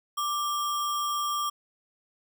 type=tone with sample-and-hold; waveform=sine; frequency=1177 Hz; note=D6; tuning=3 cents sharp; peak=-26 dBFS; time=0.17-1.5 s; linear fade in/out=10 ms; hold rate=4410 Hz; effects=none